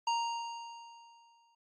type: tone with exponential decay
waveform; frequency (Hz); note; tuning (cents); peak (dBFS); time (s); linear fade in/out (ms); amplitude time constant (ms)
square; 932.3; A#5; 0; -28; 0.07-1.55; 5; 320
effects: MP3 32 kbps